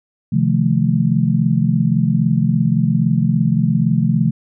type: chord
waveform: sine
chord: F dominant seventh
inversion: second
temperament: just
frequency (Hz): 130.96 / 157.15 / 174.61 / 218.3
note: C3 / Eb3 / F3 / A3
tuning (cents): +2 / +18 / 0 / -13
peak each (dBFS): -18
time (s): 0.32-4.31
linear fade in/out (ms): 10
effects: none